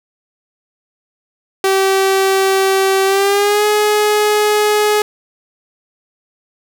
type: tone with pitch glide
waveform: sawtooth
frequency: 385.7 to 420.6 Hz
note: G4 to G#4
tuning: -28 to +22 cents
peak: -7 dBFS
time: 1.64-5.02 s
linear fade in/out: 2 ms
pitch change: +150 cents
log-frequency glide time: 3.05-3.65 s
effects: none